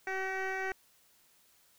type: tone with frequency modulation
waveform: sine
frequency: 1142 Hz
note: D6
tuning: 49 cents flat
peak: -30 dBFS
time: 0.07-0.72 s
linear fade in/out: 2 ms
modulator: 380 Hz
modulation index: 2.7
effects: tanh soft clip ceiling -31 dBFS + white hiss -66 dBFS RMS until 1.78 s